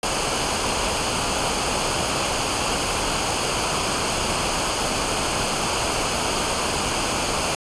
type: noise with comb filter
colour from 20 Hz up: pink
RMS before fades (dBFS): -23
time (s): 0.03-7.55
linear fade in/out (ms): 2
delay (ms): 0.53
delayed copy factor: -0.55
effects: resampled to 22050 Hz